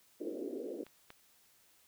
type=band-pass noise; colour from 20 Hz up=white; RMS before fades=-41 dBFS; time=0.2-0.84 s; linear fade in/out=10 ms; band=250 to 500 Hz; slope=48 dB/octave
type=clicks; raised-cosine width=0.3 ms; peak=-38 / -33 dBFS; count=2; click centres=0.866 / 1.104 s
effects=white hiss -67 dBFS RMS until 1.87 s